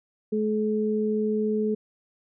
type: tone pair together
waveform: sine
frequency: 214.1 / 428.1 Hz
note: A3 / A4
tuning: -47 / -47 cents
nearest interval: octave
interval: 1200 cents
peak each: -25 dBFS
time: 0.32-1.75 s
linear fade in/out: 10 ms
effects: none